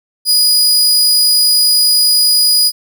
sawtooth tone, 4925 Hz, D#8, 19 cents flat, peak -5 dBFS, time 0.25-2.72 s, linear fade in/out 50 ms, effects none

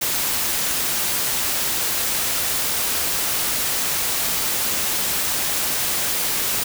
white noise, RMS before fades -22 dBFS, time 0.01-6.64 s, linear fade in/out 10 ms, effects none

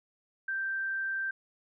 sine tone, 1568 Hz, G6, in tune, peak -30 dBFS, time 0.48-1.31 s, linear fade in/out 5 ms, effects none

